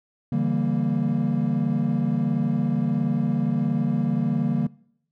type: chord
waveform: triangle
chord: E half-diminished seventh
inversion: third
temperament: equal with one note detuned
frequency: 143.31 / 164.81 / 196 / 233.1 Hz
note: D3 / E3 / G3 / Bb3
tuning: -42 / 0 / 0 / 0 cents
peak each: -23 / -25 / -25 / -22 dBFS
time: 0.32-4.67 s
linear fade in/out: 5 ms
effects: noise-tail reverb RT60 0.7 s tail -23 dB re dry + tanh soft clip ceiling -11 dBFS